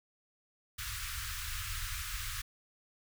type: band-stop noise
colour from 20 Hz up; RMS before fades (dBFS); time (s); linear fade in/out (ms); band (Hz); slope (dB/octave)
pink; -39; 0.78-2.42; 10; 110 to 1200; 48
effects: none